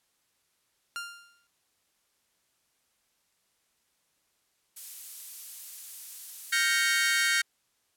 sawtooth tone with exponential decay, 1396.9 Hz, F6, in tune, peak -28 dBFS, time 0.96-1.47 s, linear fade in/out 0 ms, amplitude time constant 110 ms
violet noise, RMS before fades -38 dBFS, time 4.76-7.28 s, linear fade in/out 10 ms
sawtooth chord, G half-diminished seventh, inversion third, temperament equal, 1396.9 / 1568 / 1864.7 / 2217 Hz, F6 / G6 / Bb6 / Db7, 0 / 0 / 0 / 0 cents, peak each -29 / -25 / -24 / -26 dBFS, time 6.52-7.42 s, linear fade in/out 10 ms
effects white hiss -73 dBFS RMS until 7.96 s + low-pass 12000 Hz 12 dB/octave

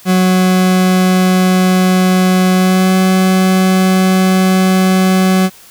40% pulse tone with pitch glide, 184.8 to 187.27 Hz, F#3 to F#3, -2 to +21 cents, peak -7 dBFS, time 0.05-5.5 s, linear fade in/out 50 ms, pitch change +23 cents, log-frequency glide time 2.54-2.94 s, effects white hiss -40 dBFS RMS until 5.7 s

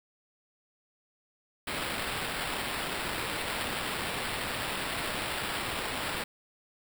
white noise with sample-and-hold, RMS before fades -34 dBFS, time 1.67-6.24 s, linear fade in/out 5 ms, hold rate 6300 Hz, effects none

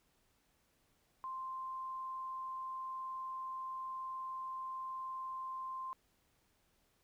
sine tone, 1046.5 Hz, C6, in tune, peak -40 dBFS, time 1.24-5.93 s, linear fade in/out 0 ms, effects pink hiss -75 dBFS RMS until 7.03 s

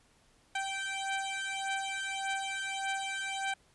15% pulse beating tone pair, 778 / 779.7 Hz, G5 / G5, -13 / -10 cents, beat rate 1.7 Hz, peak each -30 dBFS, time 0.55-3.54 s, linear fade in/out 5 ms, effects pink hiss -66 dBFS RMS until 3.74 s + resampled to 24000 Hz

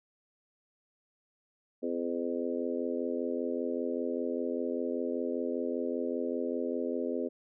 harmonic tone with a mistuned harmonic, 85.1 Hz, F2, 44 cents flat, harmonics 3 / 4 / 5 / 6 / 7, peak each -35 / -37 / -36 / -37 / -41 dBFS, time 1.82-7.29 s, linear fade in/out 20 ms, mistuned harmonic 7, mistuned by +27 cents, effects none

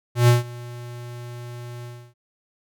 square tone with ADSR envelope, 120.7 Hz, B2, 39 cents flat, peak -11 dBFS, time 0.15-2.14 s, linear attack 130 ms, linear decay 150 ms, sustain -23 dB, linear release 300 ms, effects none

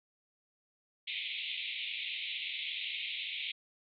white band-pass noise, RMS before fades -39 dBFS, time 1.07-3.52 s, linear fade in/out 10 ms, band 2100 to 3800 Hz, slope 96 dB/octave, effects none

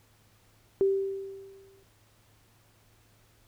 sine tone with exponential decay, 390 Hz, G4, 9 cents flat, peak -19 dBFS, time 0.81-1.83 s, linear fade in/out 0 ms, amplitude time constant 220 ms, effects added 107 Hz sine -64 dBFS peak until 3.47 s + pink hiss -64 dBFS RMS until 3.47 s

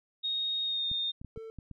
sine tone with pitch glide, 3729 to 3661 Hz, A#7 to A#7, 0 to -32 cents, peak -29 dBFS, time 0.23-1.12 s, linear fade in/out 20 ms, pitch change -32 cents, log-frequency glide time 0.63-0.88 s
clicks, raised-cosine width 5 ms, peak -31 dBFS, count 6, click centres 0.915 / 1.215 / 1.247 / 1.375 / 1.587 / 1.713 s
triangle tone, 446.6 Hz, A4, 26 cents sharp, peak -39 dBFS, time 1.36-1.5 s, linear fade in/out 0 ms
effects none

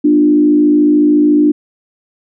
sine tone with frequency modulation, 297.7 Hz, D4, 24 cents sharp, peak -6 dBFS, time 0.04-1.52 s, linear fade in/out 10 ms, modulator 53.9 Hz, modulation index 0.6, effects none

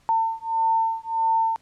sine beating tone pair, 900 / 901.6 Hz, A5 / A5, +39 / +42 cents, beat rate 1.6 Hz, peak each -23 dBFS, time 0.09-1.56 s, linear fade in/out 0 ms, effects pink hiss -61 dBFS RMS until 1.61 s + low-pass 9000 Hz 12 dB/octave

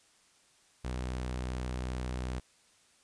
sawtooth tone, 62.6 Hz, B1, 24 cents sharp, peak -30 dBFS, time 0.84-2.4 s, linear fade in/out 10 ms, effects white hiss -65 dBFS RMS until 3.03 s + resampled to 22050 Hz

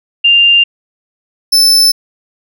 sine / 40% pulse tone pair in turn, 2794 / 5274 Hz, F7 / E8, 0 / 0 cents, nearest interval major seventh, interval 1100 cents, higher second, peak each -4 dBFS, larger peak neither, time 0.24-0.64 / 1.52-1.92 s, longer neither, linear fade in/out 10 ms, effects none

